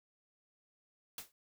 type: noise with exponential decay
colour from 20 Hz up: white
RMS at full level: -40 dBFS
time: 1.18-1.32 s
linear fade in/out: 2 ms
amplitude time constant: 30 ms
effects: none

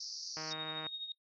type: band-pass noise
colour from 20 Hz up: pink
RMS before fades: -44 dBFS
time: 0-0.53 s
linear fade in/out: 5 ms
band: 4500 to 5900 Hz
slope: 96 dB/octave
type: click train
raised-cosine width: 0.5 ms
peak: -29 dBFS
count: 79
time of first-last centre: 0.37-0.867 s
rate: 157 Hz
type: tone with tremolo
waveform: sine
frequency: 3729 Hz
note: A#7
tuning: in tune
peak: -36 dBFS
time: 0.51-1.12 s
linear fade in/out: 2 ms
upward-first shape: triangle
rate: 12 Hz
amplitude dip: 70%
effects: noise-tail reverb RT60 0.1 s tail -23 dB re dry + high-pass 60 Hz 12 dB/octave

